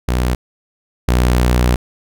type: tone pair in turn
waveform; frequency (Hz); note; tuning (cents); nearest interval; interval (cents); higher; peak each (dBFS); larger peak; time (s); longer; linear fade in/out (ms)
sawtooth; 61.6 / 61.21; B1 / B1; -4 / -15; unison; 11; first; -10 / -7; second; 0.08-0.35 / 1.08-1.76; second; 5
effects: none